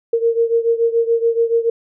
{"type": "beating tone pair", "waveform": "sine", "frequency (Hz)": [460, 467], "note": ["A#4", "A#4"], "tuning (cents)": [-23, 3], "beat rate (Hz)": 7, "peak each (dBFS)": [-15, -18], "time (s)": [0.13, 1.7], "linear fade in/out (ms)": 5, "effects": []}